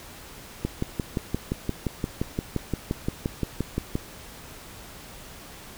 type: click train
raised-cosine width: 3 ms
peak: -12 dBFS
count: 20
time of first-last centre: 0.65-3.954 s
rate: 5.75 Hz
effects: pink hiss -44 dBFS RMS until 5.77 s